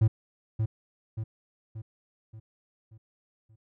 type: tone with echo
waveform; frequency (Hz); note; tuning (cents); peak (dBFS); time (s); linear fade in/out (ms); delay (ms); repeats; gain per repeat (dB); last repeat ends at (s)
triangle; 110; A2; 0; -16; 0.01-0.08; 10; 580; 6; -6; 3.56
effects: none